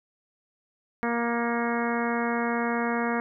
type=harmonic tone with a mistuned harmonic; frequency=235.2 Hz; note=A#3; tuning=16 cents sharp; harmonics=1 / 2 / 3 / 4 / 5 / 6 / 7 / 8 / 9; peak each=-28 / -31 / -33 / -34 / -35 / -36 / -36 / -37 / -38 dBFS; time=1.03-3.2 s; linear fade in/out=0 ms; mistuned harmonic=9; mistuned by=+48 cents; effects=none